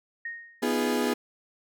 sine tone with exponential decay, 1859 Hz, A#6, 5 cents flat, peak -30 dBFS, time 0.25-0.76 s, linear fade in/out 5 ms, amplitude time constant 110 ms
35% pulse chord, F half-diminished seventh, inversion second, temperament equal with one note detuned, 246.9 / 311.1 / 346.6 / 415.3 Hz, Cb4 / Eb4 / F4 / Ab4, 0 / 0 / -13 / 0 cents, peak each -26 / -31 / -31 / -27 dBFS, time 0.62-1.14 s, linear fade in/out 10 ms
effects none

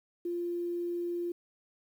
sine tone with quantisation, 347.3 Hz, F4, 10 cents flat, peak -31 dBFS, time 0.25-1.32 s, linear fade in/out 5 ms, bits 10, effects none

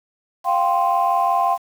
sine chord, F suspended second, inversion none, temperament equal, 698.5 / 784 / 1046.5 Hz, F5 / G5 / C6, 0 / 0 / 0 cents, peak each -19 dBFS, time 0.44-1.58 s, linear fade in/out 50 ms, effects tanh soft clip ceiling -8 dBFS + 7-bit

